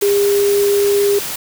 sine tone in noise, 404.6 Hz, G#4, 45 cents flat, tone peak -11 dBFS, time 0.02-1.19 s, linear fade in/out 5 ms, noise white, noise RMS -24 dBFS, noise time 0.01-1.36 s, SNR +10 dB, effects none

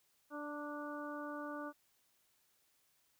harmonic tone with a mistuned harmonic, 293.7 Hz, D4, in tune, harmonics 1 / 2 / 3 / 4 / 5, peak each -45 / -47 / -52 / -48 / -50 dBFS, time 0.3-1.73 s, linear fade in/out 50 ms, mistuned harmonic 3, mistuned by +20 cents, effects white hiss -75 dBFS RMS until 3.19 s

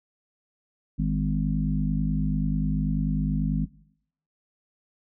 harmonic tone with a mistuned harmonic, 51.2 Hz, G#1, 24 cents flat, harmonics 1 / 3 / 4 / 5, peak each -27 / -26 / -29 / -31 dBFS, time 0.98-3.66 s, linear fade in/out 20 ms, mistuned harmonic 3, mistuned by +22 cents, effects noise-tail reverb RT60 0.7 s tail -19 dB re dry

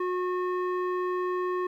square tone with low-pass filter, 363.1 Hz, F#4, 33 cents flat, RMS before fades -29 dBFS, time 0-1.67 s, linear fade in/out 5 ms, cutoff 1400 Hz, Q 2.1, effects 11-bit

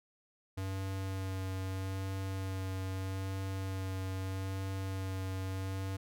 square tone with vibrato, 95.4 Hz, G2, 47 cents flat, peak -36 dBFS, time 0.57-5.97 s, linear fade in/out 10 ms, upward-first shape sine, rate 0.79 Hz, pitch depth 14 cents each way, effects none

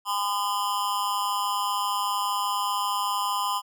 square tone with amplitude modulation, 1016 Hz, B5, 49 cents sharp, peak -21 dBFS, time 0.05-3.62 s, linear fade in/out 50 ms, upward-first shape sine, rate 205 Hz, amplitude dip 95%, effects none

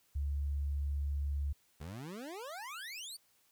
sine tone, 71.2 Hz, C#2, 47 cents sharp, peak -32 dBFS, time 0.15-1.53 s, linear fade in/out 10 ms
25% pulse exponential sweep, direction up, 70.3 to 4725 Hz, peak -39 dBFS, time 1.8-3.17 s, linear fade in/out 10 ms
effects white hiss -71 dBFS RMS until 3.51 s

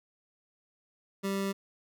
25% pulse tone, 196 Hz, G3, in tune, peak -26 dBFS, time 1.23-1.53 s, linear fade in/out 20 ms, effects none

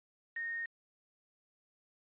sine tone with quantisation, 1850 Hz, A#6, 14 cents flat, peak -36 dBFS, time 0.36-0.66 s, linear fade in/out 5 ms, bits 8, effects resampled to 8000 Hz

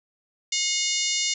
harmonic tone, 720 Hz, F#5, 47 cents flat, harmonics 3 / 4 / 5 / 6 / 7 / 8 / 9 / 10, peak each -31 / -31 / -31 / -31 / -31 / -31 / -31 / -31 dBFS, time 0.52-1.34 s, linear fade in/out 5 ms, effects none

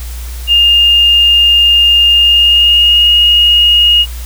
sine tone with pitch glide, 2820 to 2866 Hz, F7 to F7, +16 to +44 cents, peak -4 dBFS, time 0.47-4.06 s, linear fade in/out 50 ms, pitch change +28 cents, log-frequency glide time 2.13-3.12 s, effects added 60 Hz sine -20 dBFS peak until 4.25 s + white hiss -32 dBFS RMS until 4.25 s

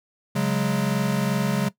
square chord, C# suspended fourth, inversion none, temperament equal, 138.59 / 185 / 207.7 Hz, C#3 / F#3 / G#3, 0 / 0 / 0 cents, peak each -26 dBFS, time 0.35-1.69 s, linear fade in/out 10 ms, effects noise-tail reverb RT60 0.1 s tail -18 dB re dry

